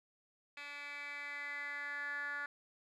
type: tone with band-pass filter sweep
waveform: 10% pulse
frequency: 288 Hz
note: D4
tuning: 34 cents flat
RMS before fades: -43 dBFS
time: 0.57-2.46 s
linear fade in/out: 2 ms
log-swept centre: 2600 to 1600 Hz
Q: 6.7
effects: none